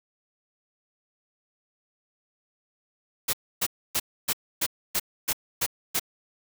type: noise bursts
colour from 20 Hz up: white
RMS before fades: -25 dBFS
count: 9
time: 3.28-5.997 s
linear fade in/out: 10 ms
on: 53 ms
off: 280 ms
effects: none